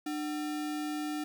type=tone with sample-and-hold; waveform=sine; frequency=300 Hz; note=D4; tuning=37 cents sharp; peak=-32 dBFS; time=0.06-1.24 s; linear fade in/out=5 ms; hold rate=1050 Hz; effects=none